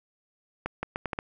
accelerating click train, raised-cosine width 0.5 ms, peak -15 dBFS, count 6, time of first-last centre 0.66-1.189 s, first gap 170 ms, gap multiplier 0.76, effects none

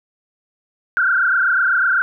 sine tone with frequency modulation, 1473 Hz, F#6, 8 cents flat, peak -13 dBFS, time 0.97-2.02 s, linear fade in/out 0 ms, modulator 28 Hz, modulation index 3.5, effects none

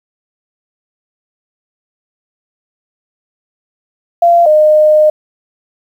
sine tone pair in turn, 687 / 612 Hz, F5 / D#5, -29 / -29 cents, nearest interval major second, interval 200 cents, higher first, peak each -4 dBFS, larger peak neither, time 4.22-4.46 / 4.46-5.1 s, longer second, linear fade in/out 5 ms, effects 7-bit

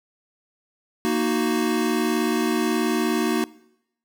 square chord, D# minor, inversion second, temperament equal, 233.1 / 311.1 / 370 Hz, A#3 / D#4 / F#4, 0 / 0 / 0 cents, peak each -25 / -26 / -25 dBFS, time 1.05-3.44 s, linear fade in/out 0 ms, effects noise-tail reverb RT60 0.8 s tail -21 dB re dry

